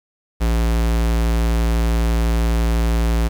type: tone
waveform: square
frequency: 57 Hz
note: A#1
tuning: 38 cents flat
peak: -16 dBFS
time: 0.4-3.29 s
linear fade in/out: 20 ms
effects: 7-bit